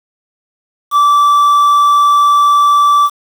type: tone with quantisation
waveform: triangle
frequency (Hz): 1162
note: D6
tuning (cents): -19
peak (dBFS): -4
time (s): 0.91-3.1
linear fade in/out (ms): 50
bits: 5
effects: none